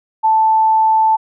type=tone; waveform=sine; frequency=880 Hz; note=A5; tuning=in tune; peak=-9 dBFS; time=0.23-1.17 s; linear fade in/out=20 ms; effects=none